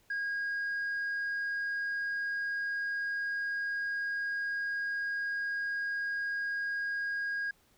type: tone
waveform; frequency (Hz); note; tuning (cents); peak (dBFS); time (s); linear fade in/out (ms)
sine; 1634; G#6; -29; -29; 0.1-7.51; 5
effects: tanh soft clip ceiling -30 dBFS + pink hiss -67 dBFS RMS until 7.77 s